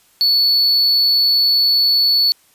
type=tone; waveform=triangle; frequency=4435 Hz; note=C#8; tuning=in tune; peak=-10 dBFS; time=0.21-2.32 s; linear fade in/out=0 ms; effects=white hiss -54 dBFS RMS until 2.54 s + resampled to 32000 Hz